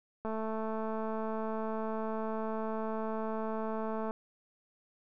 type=click train; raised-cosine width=1 ms; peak=-24 dBFS; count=850; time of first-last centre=0.25-4.109 s; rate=220 Hz; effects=none